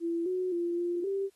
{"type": "tone with pitch steps", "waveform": "sine", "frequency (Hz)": [336.8, 367.5, 344.5, 348.4, 392.1], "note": ["E4", "F#4", "F4", "F4", "G4"], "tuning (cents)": [37, -12, -24, -4, 0], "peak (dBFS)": -28, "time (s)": [0, 1.3], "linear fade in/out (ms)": 50, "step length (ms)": 260, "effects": ["white hiss -69 dBFS RMS until 1.35 s", "AAC 32 kbps"]}